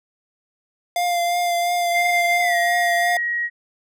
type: tone with vibrato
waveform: square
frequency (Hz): 698.5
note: F5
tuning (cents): 0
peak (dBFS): -19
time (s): 0.96-3.17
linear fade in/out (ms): 2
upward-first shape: triangle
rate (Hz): 2.9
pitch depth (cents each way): 24
type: tone with pitch glide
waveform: sine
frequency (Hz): 2093 to 1897.2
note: C7 to A#6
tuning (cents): 0 to +30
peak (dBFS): -20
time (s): 1.9-3.5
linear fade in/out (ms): 50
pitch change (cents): -170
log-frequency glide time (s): 2.4-2.55
effects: none